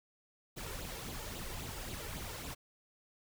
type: noise with flanger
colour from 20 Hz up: pink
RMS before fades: -43 dBFS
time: 0.56-2.55 s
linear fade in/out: 20 ms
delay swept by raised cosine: 0.26 to 2.26 ms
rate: 3.7 Hz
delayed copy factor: +0.6
effects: none